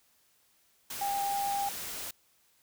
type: tone in noise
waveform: sine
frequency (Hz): 800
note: G5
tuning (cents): +35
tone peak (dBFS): -29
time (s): 1.01-1.69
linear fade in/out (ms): 5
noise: white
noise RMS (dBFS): -39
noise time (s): 0.9-2.11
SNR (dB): +7
effects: white hiss -68 dBFS RMS until 2.62 s